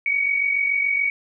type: tone pair together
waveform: sine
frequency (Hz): 2245 / 2292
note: C#7 / D7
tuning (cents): +21 / -43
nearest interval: unison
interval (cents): 36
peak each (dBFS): -19 / -26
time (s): 0.06-1.1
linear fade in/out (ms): 2
effects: none